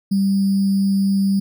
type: tone with sample-and-hold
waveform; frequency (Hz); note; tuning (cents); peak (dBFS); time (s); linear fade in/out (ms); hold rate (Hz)
sine; 196; G3; 0; -14; 0.11-1.4; 10; 4900
effects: none